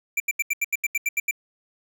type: tone bursts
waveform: square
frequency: 2349 Hz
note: D7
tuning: in tune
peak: -21 dBFS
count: 11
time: 0.17-1.311 s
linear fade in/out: 5 ms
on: 31 ms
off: 80 ms
effects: none